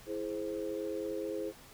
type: chord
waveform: sine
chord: E augmented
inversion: none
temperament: equal with one note detuned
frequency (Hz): 329.6 / 419.2 / 523.3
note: E4 / G#4 / B#4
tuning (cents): 0 / +16 / 0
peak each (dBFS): -39 / -38 / -39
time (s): 0.06-1.53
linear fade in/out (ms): 50
effects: pink hiss -55 dBFS RMS until 1.73 s